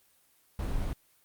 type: noise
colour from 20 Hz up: brown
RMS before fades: -31 dBFS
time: 0.59-0.93 s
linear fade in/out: 2 ms
effects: white hiss -66 dBFS RMS until 1.24 s + Opus 24 kbps